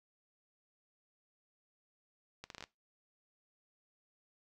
accelerating click train, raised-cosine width 0.2 ms, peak -28 dBFS, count 7, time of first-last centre 2.44-2.639 s, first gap 62 ms, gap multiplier 0.74, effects noise-tail reverb RT60 0.2 s tail -19 dB re dry

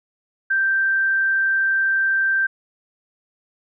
sine tone, 1568 Hz, G6, in tune, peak -16 dBFS, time 0.5-2.47 s, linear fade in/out 10 ms, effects none

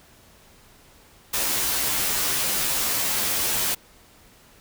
white noise with comb filter, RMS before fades -24 dBFS, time 1.33-3.75 s, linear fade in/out 10 ms, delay 12 ms, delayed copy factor -1, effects pink hiss -53 dBFS RMS until 4.6 s

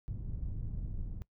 pink low-pass noise, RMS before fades -38 dBFS, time 0.08-1.22 s, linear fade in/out 0 ms, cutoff 110 Hz, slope 12 dB/octave, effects noise-tail reverb RT60 0.1 s tail -21 dB re dry

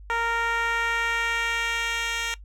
10% pulse tone with band-pass filter sweep, 463.6 Hz, A#4, 10 cents flat, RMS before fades -26 dBFS, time 0.1-2.34 s, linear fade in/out 0 ms, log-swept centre 1100 to 3900 Hz, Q 0.99, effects noise-tail reverb RT60 0.1 s tail -19 dB re dry + added 50 Hz sine -41 dBFS peak until 2.44 s

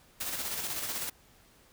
white noise with tremolo, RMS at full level -34 dBFS, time 0.2-1.1 s, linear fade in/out 10 ms, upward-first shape square, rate 16 Hz, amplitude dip 35%, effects pink hiss -61 dBFS RMS until 1.72 s

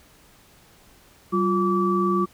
sine tone cluster, 191.2 / 352.7 / 1155 Hz, G3 / F4 / D6, -43 / +17 / -29 cents, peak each -23 dBFS, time 1.32-2.26 s, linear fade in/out 20 ms, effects pink hiss -54 dBFS RMS until 2.33 s

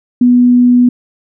sine tone, 245.7 Hz, B3, 9 cents flat, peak -4 dBFS, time 0.21-0.89 s, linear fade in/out 5 ms, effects none

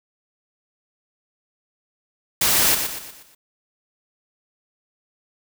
white noise with echo, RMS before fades -18 dBFS, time 2.41-2.75 s, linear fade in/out 5 ms, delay 120 ms, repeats 5, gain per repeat -7 dB, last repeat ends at 3.35 s, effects none

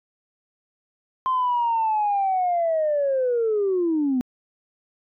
sine linear sweep, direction down, 1046.5 to 244.1 Hz, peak -18 dBFS, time 1.26-4.21 s, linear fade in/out 0 ms, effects tanh soft clip ceiling -15 dBFS

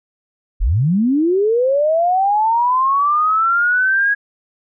sine linear sweep, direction up, 30.87 to 1661.2 Hz, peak -12 dBFS, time 0.6-4.15 s, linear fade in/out 20 ms, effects none

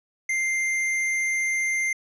triangle tone with tanh clipping, 2095 Hz, C7, 2 cents sharp, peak -24 dBFS, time 0.29-1.93 s, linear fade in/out 5 ms, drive 17 dB, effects low-pass 11000 Hz 12 dB/octave

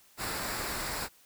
pink noise with comb filter, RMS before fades -35 dBFS, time 0.17-1.09 s, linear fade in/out 50 ms, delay 0.32 ms, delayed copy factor -0.5, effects white hiss -61 dBFS RMS until 1.25 s

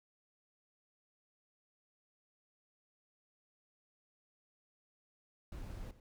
brown noise with echo, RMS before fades -45 dBFS, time 5.52-5.91 s, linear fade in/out 2 ms, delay 90 ms, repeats 1, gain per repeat -15 dB, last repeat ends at 6 s, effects none

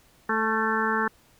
harmonic tone with a mistuned harmonic, 220 Hz, A3, in tune, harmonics 1 / 2 / 4 / 5 / 6 / 7 / 8, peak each -30 / -30 / -30 / -30 / -30 / -30 / -30 dBFS, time 0.29-1.08 s, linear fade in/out 5 ms, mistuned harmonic 6, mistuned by +39 cents, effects pink hiss -59 dBFS RMS until 1.39 s

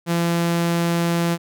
sawtooth tone, 170 Hz, F3, 46 cents flat, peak -14 dBFS, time 0.06-1.38 s, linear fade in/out 50 ms, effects none

